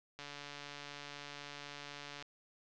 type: click train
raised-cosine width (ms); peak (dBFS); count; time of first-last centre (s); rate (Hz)
0.2; -29; 294; 0.19-2.225; 144
effects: low-pass 6000 Hz 12 dB/octave